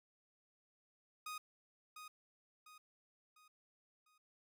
sawtooth tone with echo, 1244.5 Hz, D#6, in tune, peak -40 dBFS, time 1.26-1.38 s, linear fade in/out 5 ms, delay 700 ms, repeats 4, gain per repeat -7 dB, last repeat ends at 4.18 s, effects none

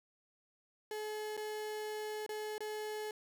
35% pulse tone with dropouts, 426.8 Hz, G#4, 47 cents sharp, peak -37 dBFS, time 0.91-3.11 s, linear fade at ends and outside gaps 2 ms, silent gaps 1.368-1.375 / 2.264-2.291 / 2.581-2.605 s, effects none

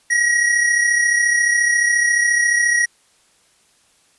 square tone pair together, 1900 / 1934.3 Hz, A#6 / B6, +33 / -37 cents, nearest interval unison, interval 30 cents, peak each -15 / -23 dBFS, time 0.1-2.86 s, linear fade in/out 10 ms, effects white hiss -57 dBFS RMS until 4.18 s + resampled to 24000 Hz

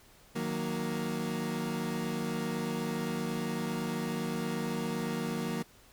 30% pulse chord, D# minor, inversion none, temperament equal with one note detuned, 155.56 / 183.51 / 233.1 Hz, D#3 / F#3 / A#3, 0 / -14 / 0 cents, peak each -36 / -34 / -32 dBFS, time 0.35-5.63 s, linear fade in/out 10 ms, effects pink hiss -59 dBFS RMS until 5.92 s

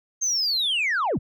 sine linear sweep, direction down, 6440 to 54 Hz, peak -19 dBFS, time 0.21-1.19 s, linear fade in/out 20 ms, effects tanh soft clip ceiling -19 dBFS

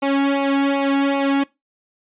sawtooth tone with flanger, 277.2 Hz, C#4, in tune, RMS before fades -18 dBFS, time 0.02-1.44 s, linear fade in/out 10 ms, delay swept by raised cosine 0.58 to 1.68 ms, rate 2.6 Hz, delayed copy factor -0.85, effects noise-tail reverb RT60 0.2 s tail -21 dB re dry + resampled to 8000 Hz

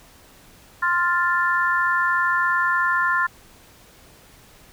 sine chord, F major, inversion second, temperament equal, 1046.5 / 1396.9 / 1760 Hz, C6 / F6 / A6, 0 / 0 / 0 cents, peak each -22 dBFS, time 0.82-3.27 s, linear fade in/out 10 ms, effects pink hiss -50 dBFS RMS until 4.72 s

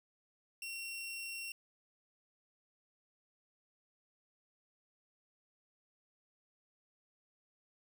sawtooth tone, 2732 Hz, F7, 39 cents flat, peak -38 dBFS, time 0.62-1.52 s, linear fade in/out 2 ms, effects none

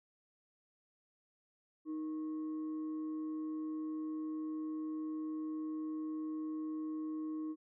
sine tone with frequency modulation, 311.1 Hz, D#4, in tune, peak -37 dBFS, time 1.85-7.56 s, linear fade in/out 50 ms, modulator 782 Hz, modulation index 0.2, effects none

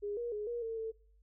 sine tone with pitch steps, 410.6 / 475.5 / 419.3 / 475.5 / 452.1 / 445.6 Hz, G#4 / A#4 / G#4 / A#4 / A4 / A4, -20 / +34 / +17 / +34 / +47 / +22 cents, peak -35 dBFS, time 0.02-0.92 s, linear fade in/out 20 ms, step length 150 ms, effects noise-tail reverb RT60 0.5 s tail -22 dB re dry + added 50 Hz sine -62 dBFS peak until 1.22 s

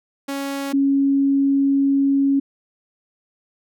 sawtooth / sine tone pair in turn, 277.2 / 276.2 Hz, C#4 / C#4, 0 / -6 cents, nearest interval unison, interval 6 cents, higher first, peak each -20 / -14 dBFS, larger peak second, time 0.28-0.73 / 0.73-2.4 s, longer second, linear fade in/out 10 ms, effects none

